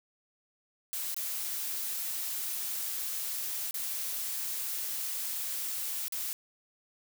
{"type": "noise with dropouts", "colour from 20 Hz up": "blue", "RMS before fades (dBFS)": -35, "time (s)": [0.93, 6.33], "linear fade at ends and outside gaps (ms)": 0, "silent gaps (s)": [[1.144, 1.165], [3.71, 3.742], [6.082, 6.123]], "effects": []}